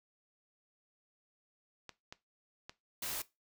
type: clicks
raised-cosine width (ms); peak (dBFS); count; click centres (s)
0.2; -28; 3; 1.893 / 2.125 / 2.695
type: noise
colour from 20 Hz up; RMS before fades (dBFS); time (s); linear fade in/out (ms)
white; -39; 3.02-3.22; 5
effects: noise-tail reverb RT60 0.2 s tail -17 dB re dry